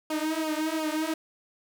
sawtooth tone with flanger, 313.5 Hz, D#4, 13 cents sharp, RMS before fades -29 dBFS, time 0.1-1.14 s, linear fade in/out 5 ms, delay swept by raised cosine 0.5 to 4.9 ms, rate 2.8 Hz, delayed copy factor -0.95, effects none

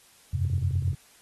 sine chord, F suspended second, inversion none, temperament equal with one note detuned, 87.31 / 96.43 / 130.81 Hz, F2 / G2 / C3, 0 / -28 / 0 cents, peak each -27 / -28 / -29 dBFS, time 0.33-0.95 s, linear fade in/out 10 ms
clicks, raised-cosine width 3 ms, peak -34 dBFS, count 10, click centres 0.451 / 0.5 / 0.536 / 0.58 / 0.626 / 0.709 / 0.757 / 0.824 / 0.879 / 0.931 s
effects white hiss -57 dBFS RMS until 1.21 s + AAC 32 kbps

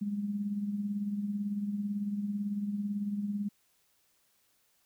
sine tone with tremolo, 204.3 Hz, G#3, 28 cents flat, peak -28 dBFS, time 0.01-3.49 s, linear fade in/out 10 ms, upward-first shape triangle, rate 18 Hz, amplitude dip 60%, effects white hiss -71 dBFS RMS until 4.85 s

